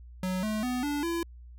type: tone with pitch steps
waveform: square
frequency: 185 / 215 / 249.8 / 290.3 / 337.3 Hz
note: F#3 / A3 / B3 / D4 / E4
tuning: 0 / -40 / +20 / -20 / +40 cents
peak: -29 dBFS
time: 0.23-1.23 s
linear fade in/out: 2 ms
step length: 200 ms
effects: added 60 Hz sine -45 dBFS peak until 1.58 s